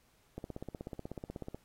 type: click train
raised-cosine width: 2 ms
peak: -27 dBFS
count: 20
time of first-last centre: 0.38-1.546 s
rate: 16.3 Hz
effects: pink hiss -70 dBFS RMS until 1.64 s + AAC 48 kbps